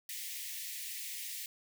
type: high-pass noise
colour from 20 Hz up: white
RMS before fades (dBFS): -42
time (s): 0.09-1.46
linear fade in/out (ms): 2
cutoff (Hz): 1800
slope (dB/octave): 96
effects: none